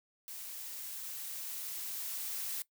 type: noise with level ramp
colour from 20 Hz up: blue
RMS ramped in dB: -45 to -38 dBFS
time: 0.28-2.62 s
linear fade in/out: 0 ms
effects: noise-tail reverb RT60 0.1 s tail -19 dB re dry